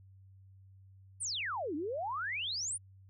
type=exponential two-way sweep; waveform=sine; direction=down then up; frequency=9956 to 280.6 to 9956 Hz; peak=-34 dBFS; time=1.2-2.78 s; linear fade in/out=20 ms; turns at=1.75 s; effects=added 96 Hz sine -55 dBFS peak until 3.09 s